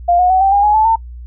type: tone with pitch steps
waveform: sine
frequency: 698.5 / 724.4 / 751.2 / 779.1 / 807.9 / 837.9 / 868.9 / 901.1 Hz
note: F5 / F#5 / F#5 / G5 / G#5 / G#5 / A5 / A5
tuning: 0 / -37 / +26 / -11 / -48 / +15 / -22 / +41 cents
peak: -8 dBFS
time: 0.08-0.96 s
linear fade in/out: 10 ms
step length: 110 ms
effects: noise-tail reverb RT60 0.1 s tail -24 dB re dry + added 60 Hz sine -28 dBFS peak until 1.26 s